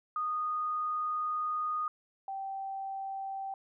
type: tone pair in turn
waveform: sine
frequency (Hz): 1235 / 778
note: D#6 / G5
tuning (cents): -13 / -13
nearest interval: minor sixth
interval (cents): 800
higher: first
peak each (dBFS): -30 / -35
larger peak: first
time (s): 0.16-1.88 / 2.28-3.54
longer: first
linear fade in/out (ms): 2
effects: none